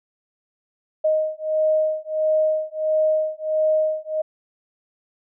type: beating tone pair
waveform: sine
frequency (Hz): 622.3 / 623.8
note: D#5 / D#5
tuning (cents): 0 / +4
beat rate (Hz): 1.5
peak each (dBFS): -21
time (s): 1.04-4.22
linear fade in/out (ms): 10
effects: none